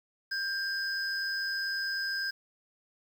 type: tone pair together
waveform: triangle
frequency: 1587 / 5038 Hz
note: G6 / D#8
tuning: +21 / +21 cents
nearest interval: octave + minor sixth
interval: 2000 cents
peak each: -30 / -34 dBFS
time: 0.31-2.31 s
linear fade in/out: 10 ms
effects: 9-bit